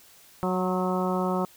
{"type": "harmonic tone with a mistuned harmonic", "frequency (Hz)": 184.1, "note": "F#3", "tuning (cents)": -8, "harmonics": [1, 2, 3, 4, 5, 6, 7], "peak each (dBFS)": [-27, -30, -32, -33, -34, -35, -35], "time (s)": [0.43, 1.45], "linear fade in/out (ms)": 0, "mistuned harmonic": 6, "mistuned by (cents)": -29, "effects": ["white hiss -54 dBFS RMS until 1.56 s"]}